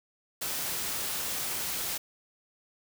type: noise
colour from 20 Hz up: white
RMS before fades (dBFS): -33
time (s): 0.41-1.98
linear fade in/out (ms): 10
effects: none